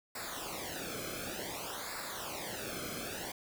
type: noise with flanger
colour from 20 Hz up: pink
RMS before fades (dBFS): -41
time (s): 0.15-3.32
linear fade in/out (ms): 5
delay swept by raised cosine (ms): 0.32 to 1.09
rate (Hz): 0.55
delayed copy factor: -0.85
effects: none